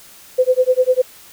sine tone with tremolo, 509 Hz, C5, 48 cents flat, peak -8 dBFS, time 0.38-1.02 s, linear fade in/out 10 ms, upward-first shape sine, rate 10 Hz, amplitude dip 100%, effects white hiss -43 dBFS RMS until 1.32 s

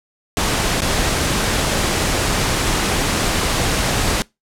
pink noise with dropouts, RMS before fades -18 dBFS, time 0.37-4.22 s, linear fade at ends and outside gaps 0 ms, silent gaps 0.806-0.819 s, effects noise-tail reverb RT60 0.2 s tail -23 dB re dry + low-pass 10000 Hz 12 dB/octave

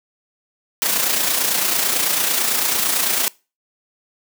white noise with amplitude modulation, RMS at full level -17 dBFS, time 0.82-3.28 s, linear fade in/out 0 ms, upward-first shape sine, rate 29 Hz, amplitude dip 45%, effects noise-tail reverb RT60 0.3 s tail -23 dB re dry + high-pass 200 Hz 12 dB/octave

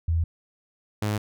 sine / sawtooth tone pair in turn, 82.6 / 105.18 Hz, E2 / G#2, +4 / +22 cents, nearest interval major third, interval 418 cents, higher second, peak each -20 dBFS, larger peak neither, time 0.08-0.24 / 1.02-1.18 s, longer neither, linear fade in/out 5 ms, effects none

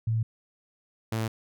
sine / sawtooth tone pair in turn, 112.2 / 111.3 Hz, A2 / A2, +34 / +20 cents, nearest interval unison, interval 14 cents, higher first, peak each -23 dBFS, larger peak neither, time 0.07-0.23 / 1.12-1.28 s, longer neither, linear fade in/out 5 ms, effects none

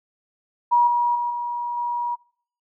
sine tone with level steps, 959 Hz, A#5, 49 cents sharp, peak -13 / -17 / -21 / -24 / -22 dBFS, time 0.71-2.16 s, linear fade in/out 20 ms, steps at 0.87 / 1.15 / 1.3 / 1.77 s, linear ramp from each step 5 ms, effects noise-tail reverb RT60 0.6 s tail -24 dB re dry

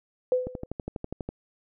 sine tone with exponential decay, 505 Hz, B4, 39 cents sharp, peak -17 dBFS, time 0.32-0.66 s, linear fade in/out 1 ms, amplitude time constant 72 ms
click train, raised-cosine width 2 ms, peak -19 dBFS, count 11, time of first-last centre 0.47-1.29 s, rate 12.2 Hz
effects none

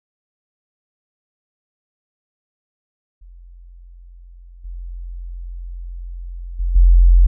sine tone with level steps, 43.65 Hz, F1, in tune, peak -38 / -27 / -16 / -6 dBFS, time 3.21-7.27 s, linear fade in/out 10 ms, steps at 4.64 / 6.59 / 6.75 s, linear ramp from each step 10 ms, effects none

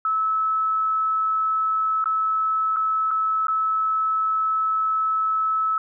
sine tone with dropouts, 1301 Hz, E6, 23 cents flat, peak -19 dBFS, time 0.05-5.78 s, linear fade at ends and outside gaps 2 ms, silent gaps 2.042-2.057 / 2.762-2.767 / 3.108-3.112 / 3.47-3.482 s, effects none

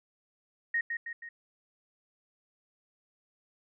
sine tone with echo, 1864.7 Hz, A#6, in tune, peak -26 dBFS, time 0.74-0.81 s, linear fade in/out 5 ms, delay 160 ms, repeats 3, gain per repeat -5 dB, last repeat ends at 1.29 s, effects none

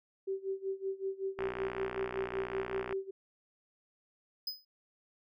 sine tone with tremolo, 386.5 Hz, G4, 24 cents flat, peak -31 dBFS, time 0.27-3.11 s, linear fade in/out 10 ms, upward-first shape sine, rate 5.3 Hz, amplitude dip 90%
click train, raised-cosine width 0.5 ms, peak -23 dBFS, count 95, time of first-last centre 1.39-2.926 s, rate 61.2 Hz
square tone with exponential decay, 5020 Hz, D#8, 15 cents sharp, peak -32 dBFS, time 4.47-4.65 s, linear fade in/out 5 ms, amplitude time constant 39 ms
effects none

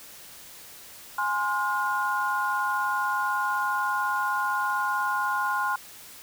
sine chord, F minor, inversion first, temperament equal with one note detuned, 830.6 / 1046.5 / 1427.9 Hz, Ab5 / C6 / F6, 0 / 0 / +38 cents, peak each -30 / -27 / -28 dBFS, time 1.18-5.76 s, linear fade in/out 5 ms, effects white hiss -46 dBFS RMS until 6.22 s

